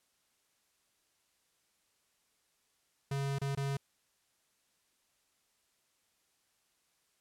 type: tone with dropouts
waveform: square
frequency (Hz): 138.59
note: C#3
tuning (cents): 0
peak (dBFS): -33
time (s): 3.11-3.77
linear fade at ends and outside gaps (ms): 5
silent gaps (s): 3.386-3.415 / 3.551-3.572
effects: white hiss -75 dBFS RMS until 7.2 s + low-pass 11000 Hz 12 dB/octave